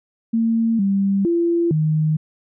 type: tone with pitch steps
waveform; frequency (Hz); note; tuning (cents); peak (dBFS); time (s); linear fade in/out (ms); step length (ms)
sine; 227.4 / 196.8 / 340.5 / 155.2; A#3 / G3 / F4 / D#3; -43 / +7 / -44 / -4; -15; 0.33-2.17; 10; 460
effects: none